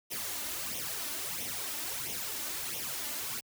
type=noise with flanger; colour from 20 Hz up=white; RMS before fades=-37 dBFS; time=0.1-3.41 s; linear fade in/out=20 ms; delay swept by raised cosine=0.32 to 3.42 ms; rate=1.5 Hz; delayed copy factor=+0.7; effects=high-pass 60 Hz 12 dB/octave